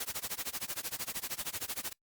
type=noise with tremolo; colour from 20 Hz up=white; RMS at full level=-35 dBFS; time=0-1.93 s; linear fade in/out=5 ms; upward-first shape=sine; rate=13 Hz; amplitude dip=95%; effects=noise-tail reverb RT60 0.1 s tail -23 dB re dry + Opus 48 kbps